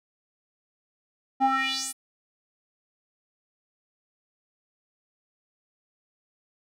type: tone with band-pass filter sweep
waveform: square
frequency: 266 Hz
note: C4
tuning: 29 cents sharp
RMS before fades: -26 dBFS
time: 1.4-1.93 s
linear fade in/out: 20 ms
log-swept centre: 620 to 11000 Hz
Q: 3.9
effects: none